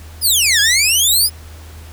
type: exponential two-way sweep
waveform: 15% pulse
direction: down then up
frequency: 5190 to 1620 to 5190 Hz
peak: -4 dBFS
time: 0.21-1.3 s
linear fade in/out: 50 ms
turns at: 0.6 s
effects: added 79 Hz sine -33 dBFS peak until 1.92 s + pink hiss -42 dBFS RMS until 1.92 s